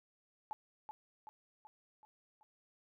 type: tone with echo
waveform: sine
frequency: 859 Hz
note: A5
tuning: 42 cents flat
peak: -38 dBFS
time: 0.51-0.53 s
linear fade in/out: 0 ms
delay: 380 ms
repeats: 5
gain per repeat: -5 dB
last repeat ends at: 2.43 s
effects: none